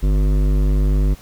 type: tone with hard clipping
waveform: triangle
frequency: 49.73 Hz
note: G1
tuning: 26 cents sharp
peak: -15 dBFS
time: 0.02-1.15 s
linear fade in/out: 20 ms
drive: 18 dB
effects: pink hiss -45 dBFS RMS until 1.21 s